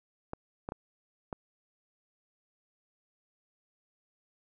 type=clicks; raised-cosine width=1 ms; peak=-22 dBFS; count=4; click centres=0.334 / 0.689 / 0.721 / 1.328 s; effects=none